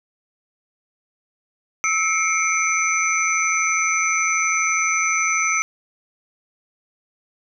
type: tone cluster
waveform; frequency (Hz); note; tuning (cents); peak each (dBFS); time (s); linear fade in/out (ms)
sine; 1301 / 2160 / 2332 / 6040; E6 / C#7 / D7 / F#8; -23 / -45 / -13 / +35; -23; 1.84-5.62; 0
effects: none